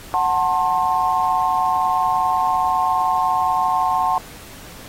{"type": "chord", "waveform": "sine", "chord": "F# diminished", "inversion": "none", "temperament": "just", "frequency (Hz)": [740, 888, 1065.6], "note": ["F#5", "A5", "C6"], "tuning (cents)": [0, 16, 31], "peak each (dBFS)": -20, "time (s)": [0.14, 4.18], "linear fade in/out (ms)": 0, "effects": ["pink hiss -40 dBFS RMS until 4.88 s", "AAC 48 kbps"]}